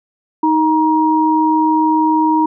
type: tone pair together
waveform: sine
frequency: 313 / 946.4 Hz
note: D#4 / A#5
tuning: +10 / +26 cents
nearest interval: octave + perfect fifth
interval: 1916 cents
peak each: -13 dBFS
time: 0.43-2.46 s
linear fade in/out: 5 ms
effects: none